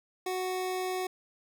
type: tone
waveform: 25% pulse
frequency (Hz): 370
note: F#4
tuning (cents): 0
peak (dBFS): -27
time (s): 0.26-1.07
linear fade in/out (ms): 5
effects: none